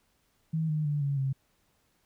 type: tone with pitch steps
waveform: sine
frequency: 160 / 153.31 / 146.89 / 140.74 / 134.85 Hz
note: D#3 / D#3 / D3 / C#3 / C#3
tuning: +49 / -25 / +1 / +27 / -47 cents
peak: -26 dBFS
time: 0.53-1.33 s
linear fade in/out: 10 ms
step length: 160 ms
effects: pink hiss -71 dBFS RMS until 2.05 s